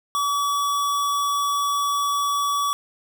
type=tone; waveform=square; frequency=1141 Hz; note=C#6; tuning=50 cents sharp; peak=-21 dBFS; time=0.15-2.73 s; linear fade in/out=0 ms; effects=none